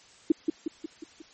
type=tone with echo; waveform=sine; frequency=318.9 Hz; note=D#4; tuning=43 cents sharp; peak=-15 dBFS; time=0.3-0.32 s; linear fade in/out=5 ms; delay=180 ms; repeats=5; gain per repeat=-5 dB; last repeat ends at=1.22 s; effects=white hiss -55 dBFS RMS until 1.33 s + MP3 32 kbps